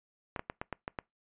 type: clicks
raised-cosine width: 0.5 ms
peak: -20 dBFS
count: 7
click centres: 0.362 / 0.394 / 0.499 / 0.615 / 0.727 / 0.879 / 0.988 s
effects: noise-tail reverb RT60 0.2 s tail -25 dB re dry + resampled to 8000 Hz